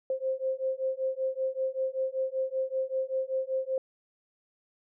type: beating tone pair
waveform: sine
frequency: 523.3 / 528.5 Hz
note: C5 / C5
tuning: 0 / +17 cents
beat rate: 5.2 Hz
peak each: -31 / -31 dBFS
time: 0.1-3.78 s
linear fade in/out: 2 ms
effects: none